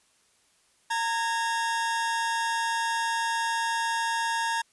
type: tone pair together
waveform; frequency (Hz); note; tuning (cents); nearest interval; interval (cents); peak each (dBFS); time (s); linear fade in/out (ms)
40% pulse; 918 / 1653.7; A#5 / G#6; -27 / -8; minor seventh; 1019; -26 / -30; 0.9-4.62; 10
effects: white hiss -65 dBFS RMS until 4.72 s + resampled to 24000 Hz